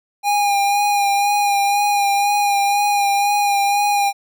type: tone with vibrato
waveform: square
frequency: 811 Hz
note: G#5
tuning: 41 cents flat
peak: -15 dBFS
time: 0.23-4.13 s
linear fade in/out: 50 ms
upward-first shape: sine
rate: 2 Hz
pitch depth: 24 cents each way
effects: none